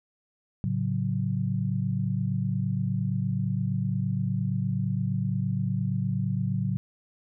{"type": "chord", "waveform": "sine", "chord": "F# minor", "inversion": "first", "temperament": "equal", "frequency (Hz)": [110, 138.59, 185], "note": ["A2", "C#3", "F#3"], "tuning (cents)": [0, 0, 0], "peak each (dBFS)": -29, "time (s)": [0.64, 6.77], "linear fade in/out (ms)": 0, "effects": []}